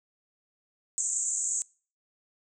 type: band-pass noise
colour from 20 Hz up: white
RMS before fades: -30 dBFS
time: 0.98-1.62 s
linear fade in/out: 0 ms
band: 6600 to 8000 Hz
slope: 96 dB/octave
effects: noise-tail reverb RT60 0.4 s tail -24 dB re dry